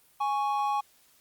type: tone pair together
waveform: triangle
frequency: 829.6 / 1108.7 Hz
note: G#5 / C#6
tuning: -2 / 0 cents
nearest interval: perfect fourth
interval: 502 cents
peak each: -25 / -28 dBFS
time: 0.2-0.81 s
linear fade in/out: 10 ms
effects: white hiss -62 dBFS RMS until 1.2 s + Opus 32 kbps